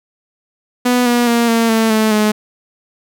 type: tone with pitch steps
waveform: sawtooth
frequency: 246.9 / 240.8 / 234.9 / 229.2 / 223.5 / 218.1 / 212.7 Hz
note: B3 / B3 / A#3 / A#3 / A3 / A3 / G#3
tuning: 0 / -44 / +13 / -29 / +27 / -15 / +42 cents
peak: -7 dBFS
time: 0.85-2.32 s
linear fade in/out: 10 ms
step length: 210 ms
effects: none